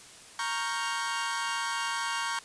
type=chord; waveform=sawtooth; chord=G half-diminished seventh; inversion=first; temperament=equal; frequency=932.3 / 1108.7 / 1396.9 / 1568 Hz; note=Bb5 / Db6 / F6 / G6; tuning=0 / 0 / 0 / 0 cents; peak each=-30 / -31 / -35 / -32 dBFS; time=0.39-2.39 s; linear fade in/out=2 ms; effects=white hiss -50 dBFS RMS until 2.44 s + resampled to 22050 Hz